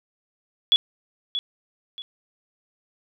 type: tone with echo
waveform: sine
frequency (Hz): 3389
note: G#7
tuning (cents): +34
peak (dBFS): -13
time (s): 0.72-0.76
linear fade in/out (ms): 0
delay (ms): 630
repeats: 2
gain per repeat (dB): -10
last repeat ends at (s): 2.02
effects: none